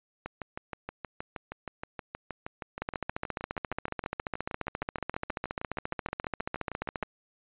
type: two click trains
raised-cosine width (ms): 0.5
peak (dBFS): -21 / -16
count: 44 / 62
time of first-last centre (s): 0.26-7.032 / 2.82-7.027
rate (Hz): 6.35 / 14.5
effects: resampled to 8000 Hz

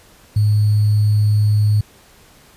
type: tone with sample-and-hold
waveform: sine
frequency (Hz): 105.2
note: G#2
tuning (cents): +23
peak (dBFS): -11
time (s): 0.36-1.81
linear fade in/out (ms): 5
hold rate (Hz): 4410
effects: pink hiss -48 dBFS RMS until 2.56 s + resampled to 32000 Hz

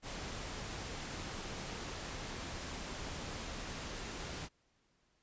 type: noise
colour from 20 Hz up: pink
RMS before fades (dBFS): -43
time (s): 0.02-4.49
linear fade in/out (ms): 50
effects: pink hiss -75 dBFS RMS until 5.22 s + resampled to 16000 Hz

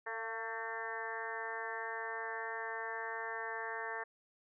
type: harmonic tone with a mistuned harmonic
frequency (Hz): 225.1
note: A3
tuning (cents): +40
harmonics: 2 / 3 / 4 / 5 / 6 / 7 / 8 / 9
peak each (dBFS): -46 / -48 / -45 / -47 / -52 / -46 / -43 / -53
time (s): 0.06-4.04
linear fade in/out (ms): 10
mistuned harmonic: 3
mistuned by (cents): +26
effects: none

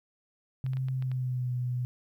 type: tone with pitch glide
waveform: sine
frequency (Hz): 130.81 to 124.26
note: C3 to B2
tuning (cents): 0 to +11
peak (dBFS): -28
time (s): 0.64-1.85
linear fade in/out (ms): 0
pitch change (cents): -89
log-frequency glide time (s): 0.91-1.53
type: clicks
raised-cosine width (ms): 0.3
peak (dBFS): -32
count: 6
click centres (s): 0.664 / 0.734 / 0.77 / 0.885 / 1.024 / 1.116
effects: 11-bit

